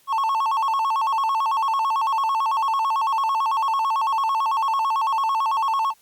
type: tone with vibrato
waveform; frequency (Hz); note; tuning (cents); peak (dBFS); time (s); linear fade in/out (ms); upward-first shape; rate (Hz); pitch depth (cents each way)
triangle; 987.8; B5; 0; -17; 0.07-5.94; 50; square; 9; 180
effects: white hiss -58 dBFS RMS until 6.01 s + Opus 48 kbps